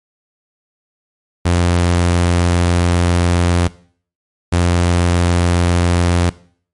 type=tone pair in turn; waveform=sawtooth; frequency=87.31 / 87.31 Hz; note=F2 / F2; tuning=0 / 0 cents; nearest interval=unison; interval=0 cents; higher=neither; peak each=-7 dBFS; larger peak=neither; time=1.45-3.68 / 4.52-6.3 s; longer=first; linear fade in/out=10 ms; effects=noise-tail reverb RT60 0.5 s tail -19 dB re dry + MP3 48 kbps